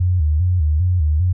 sine tone with vibrato, 82.9 Hz, E2, 10 cents sharp, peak -13 dBFS, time 0-1.33 s, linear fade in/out 10 ms, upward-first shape square, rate 2.5 Hz, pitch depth 150 cents each way, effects none

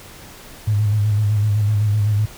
sine tone with vibrato, 104.9 Hz, G#2, 18 cents sharp, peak -14 dBFS, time 0.67-2.26 s, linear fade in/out 10 ms, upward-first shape square, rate 7.9 Hz, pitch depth 39 cents each way, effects pink hiss -40 dBFS RMS until 2.37 s

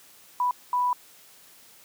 sine tone bursts at uneven times, 987.8 Hz, B5, in tune, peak -21 dBFS, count 2, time 0.4-0.51 / 0.73-0.93 s, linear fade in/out 2 ms, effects white hiss -53 dBFS RMS until 1.84 s + high-pass 100 Hz 12 dB/octave

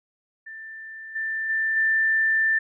sine tone with level steps, 1778 Hz, A6, 18 cents sharp, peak -36 / -25 / -21 / -18 dBFS, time 0.46-2.59 s, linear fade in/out 10 ms, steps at 1.15 / 1.49 / 1.76 s, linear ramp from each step 10 ms, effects none

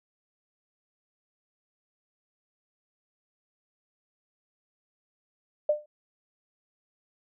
sine tone with exponential decay, 599 Hz, D5, 34 cents sharp, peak -17 dBFS, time 5.69-5.86 s, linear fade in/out 5 ms, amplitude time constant 36 ms, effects none

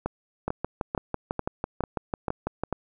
two click trains, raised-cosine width 1 ms, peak -13 / -13 dBFS, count 7 / 14, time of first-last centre 0.06-2.727 / 0.48-2.636 s, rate 2.25 / 6.03 Hz, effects none

